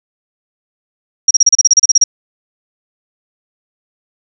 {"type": "tone bursts", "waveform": "sine", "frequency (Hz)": 5660, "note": "F8", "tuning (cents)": 22, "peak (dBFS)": -3, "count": 13, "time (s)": [1.28, 2.04], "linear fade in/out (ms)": 5, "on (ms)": 28, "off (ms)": 33, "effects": []}